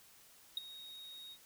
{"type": "tone with ADSR envelope", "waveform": "triangle", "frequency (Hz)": 3756, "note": "A#7", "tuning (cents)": 12, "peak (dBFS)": -30, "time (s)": [0.57, 1.38], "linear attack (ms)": 3, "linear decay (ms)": 15, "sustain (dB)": -17, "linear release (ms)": 61, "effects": ["white hiss -62 dBFS RMS until 1.45 s"]}